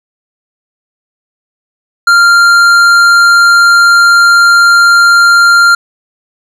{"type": "tone with tanh clipping", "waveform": "sine", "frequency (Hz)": 1392, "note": "F6", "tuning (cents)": -6, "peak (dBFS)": -4, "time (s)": [2.07, 5.75], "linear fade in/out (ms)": 5, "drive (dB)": 12, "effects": []}